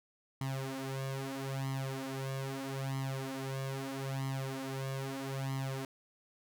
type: tone with flanger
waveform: sawtooth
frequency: 134.6 Hz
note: C3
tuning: 49 cents sharp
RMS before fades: -38 dBFS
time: 0.41-5.85 s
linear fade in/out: 2 ms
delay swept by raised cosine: 0.97 to 5.67 ms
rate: 0.78 Hz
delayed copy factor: +0.9
effects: none